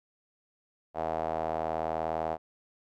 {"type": "tone with band-pass filter", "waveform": "sawtooth", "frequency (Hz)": 80.3, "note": "E2", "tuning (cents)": -45, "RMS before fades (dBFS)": -32, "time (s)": [0.94, 2.38], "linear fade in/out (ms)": 50, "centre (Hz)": 700, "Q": 4.1, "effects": []}